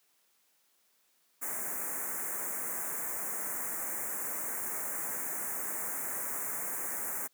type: band-stop noise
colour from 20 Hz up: white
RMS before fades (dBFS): -36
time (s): 1.41-7.28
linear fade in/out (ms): 20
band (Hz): 2100 to 6800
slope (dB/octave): 48
effects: white hiss -71 dBFS RMS until 7.33 s + high-pass 200 Hz 12 dB/octave